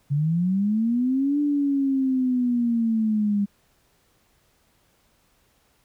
sine linear two-way sweep, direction up then down, 138.4 to 293.7 to 199.9 Hz, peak -19 dBFS, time 0.1-3.46 s, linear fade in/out 20 ms, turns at 1.4 s, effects pink hiss -64 dBFS RMS until 5.84 s

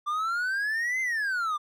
triangle exponential two-way sweep, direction up then down, 1174.7 to 2093 to 1174.7 Hz, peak -24 dBFS, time 0.06-1.58 s, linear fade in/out 20 ms, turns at 1.01 s, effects none

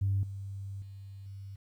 sine tone with level steps, 98.2 Hz, G2, 4 cents sharp, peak -25 / -37 / -43 / -41 dBFS, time 0.01-1.56 s, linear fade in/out 10 ms, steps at 0.23 / 0.82 / 1.26 s, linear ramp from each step 2 ms, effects tanh soft clip ceiling -21 dBFS + 11-bit

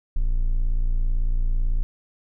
triangle tone, 29.01 Hz, A#0, 7 cents flat, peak -16 dBFS, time 0.16-1.83 s, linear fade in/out 0 ms, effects none

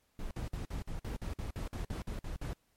brown noise bursts, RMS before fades -38 dBFS, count 14, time 0.19-2.533 s, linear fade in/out 2 ms, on 120 ms, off 51 ms, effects pink hiss -74 dBFS RMS until 2.76 s + MP3 64 kbps

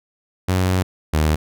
sawtooth tone pair in turn, 92.5 / 77.24 Hz, F#2 / D#2, 0 / -12 cents, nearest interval minor third, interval 312 cents, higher first, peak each -12 / -11 dBFS, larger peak second, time 0.48-0.83 / 1.13-1.36 s, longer first, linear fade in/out 10 ms, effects none

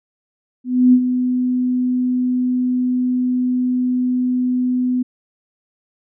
sine tone with ADSR envelope, 250.9 Hz, B3, 28 cents sharp, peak -6 dBFS, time 0.64-5.03 s, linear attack 290 ms, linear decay 68 ms, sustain -9 dB, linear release 11 ms, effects none

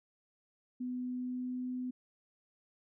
sine tone with pitch glide, 250 to 252 Hz, B3 to B3, +21 to +35 cents, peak -35 dBFS, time 0.8-1.91 s, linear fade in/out 10 ms, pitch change +14 cents, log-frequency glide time 1.02-1.67 s, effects none

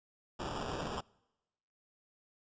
violet noise with sample-and-hold, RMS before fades -39 dBFS, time 0.39-1.01 s, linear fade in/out 10 ms, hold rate 2100 Hz, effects noise-tail reverb RT60 1.0 s tail -26 dB re dry + resampled to 16000 Hz

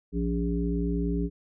harmonic tone with a mistuned harmonic, 58.4 Hz, A#1, 4 cents sharp, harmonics 1 / 3 / 5 / 7, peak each -29 / -29 / -31 / -34 dBFS, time 0.12-1.3 s, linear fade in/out 50 ms, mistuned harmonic 5, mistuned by -44 cents, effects none

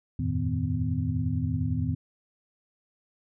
sine tone cluster, 84.4 / 95.5 / 113.1 / 156 / 253.7 Hz, E2 / G2 / A2 / D#3 / B3, +41 / -45 / +48 / +5 / +47 cents, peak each -32 / -33 / -30 / -31 / -32 dBFS, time 0.19-1.95 s, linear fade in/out 5 ms, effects none

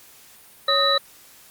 sine tone cluster, 555 / 1255 / 1833 / 3937 Hz, C#5 / D#6 / A#6 / B7, +2 / +15 / -30 / -6 cents, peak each -23 / -22 / -27 / -19 dBFS, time 0.68-0.98 s, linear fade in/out 5 ms, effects white hiss -49 dBFS RMS until 1.5 s + Opus 48 kbps

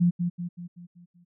sine tone with echo, 174.61 Hz, F3, in tune, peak -17 dBFS, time 0-0.11 s, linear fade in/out 20 ms, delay 190 ms, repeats 6, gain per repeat -6 dB, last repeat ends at 1.25 s, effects none

